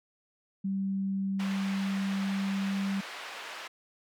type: tone with pitch glide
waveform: sine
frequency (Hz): 194.3 to 195.88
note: G3 to G3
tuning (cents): -15 to -1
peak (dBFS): -28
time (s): 0.64-3.01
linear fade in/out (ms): 10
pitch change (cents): +14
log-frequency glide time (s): 1.27-2.8
type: band-pass noise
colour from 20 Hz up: white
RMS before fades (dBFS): -42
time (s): 1.39-3.68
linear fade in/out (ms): 10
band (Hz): 600 to 2600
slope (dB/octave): 12
effects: none